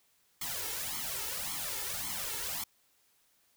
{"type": "noise with flanger", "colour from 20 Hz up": "white", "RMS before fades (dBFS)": -37, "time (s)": [0.41, 2.64], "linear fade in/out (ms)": 5, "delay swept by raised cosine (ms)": [0.92, 2.32], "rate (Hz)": 1.8, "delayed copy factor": 0.9, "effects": ["white hiss -70 dBFS RMS until 3.56 s"]}